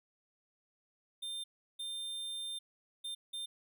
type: tone bursts at uneven times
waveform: square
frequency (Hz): 3600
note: A7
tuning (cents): +39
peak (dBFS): -39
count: 4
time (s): 1.22-1.44 / 1.79-2.59 / 3.04-3.15 / 3.33-3.46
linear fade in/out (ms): 10
effects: none